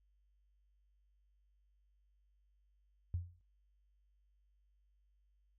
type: tone with exponential decay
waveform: sine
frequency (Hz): 87.31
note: F2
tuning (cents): 0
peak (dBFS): -32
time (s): 3.14-3.41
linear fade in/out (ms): 0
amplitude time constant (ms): 57
effects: noise-tail reverb RT60 0.2 s tail -18 dB re dry + added 50 Hz sine -70 dBFS peak until 5.58 s